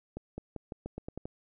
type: accelerating click train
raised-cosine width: 2 ms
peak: -25 dBFS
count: 9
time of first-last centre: 0.17-1.255 s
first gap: 210 ms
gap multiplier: 0.87
effects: none